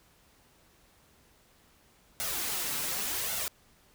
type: noise with flanger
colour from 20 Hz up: white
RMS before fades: -33 dBFS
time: 2.2-3.48 s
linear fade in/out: 0 ms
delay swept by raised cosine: 1.4 to 7 ms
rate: 0.88 Hz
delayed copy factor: +0.65
effects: pink hiss -63 dBFS RMS until 3.94 s